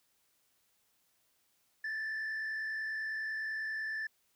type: tone with frequency modulation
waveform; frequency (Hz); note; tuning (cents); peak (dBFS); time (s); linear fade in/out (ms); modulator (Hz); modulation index
sine; 1757; A6; -3; -32; 1.84-4.07; 5; 50.1; 0.6
effects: tanh soft clip ceiling -34 dBFS + white hiss -74 dBFS RMS until 4.35 s